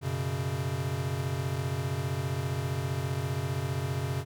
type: chord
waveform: square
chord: F# suspended fourth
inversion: none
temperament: equal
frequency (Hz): 92.5 / 123.47 / 138.59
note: F#2 / B2 / C#3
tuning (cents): 0 / 0 / 0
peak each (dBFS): -36 / -35 / -33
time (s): 0.01-4.25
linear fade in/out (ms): 50
effects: none